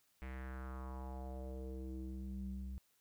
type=tone with low-pass filter sweep; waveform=square; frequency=65 Hz; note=C2; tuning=11 cents flat; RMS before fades=-45 dBFS; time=0.22-2.78 s; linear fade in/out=0 ms; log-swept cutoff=2200 to 140 Hz; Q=3.4; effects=white hiss -75 dBFS RMS until 3 s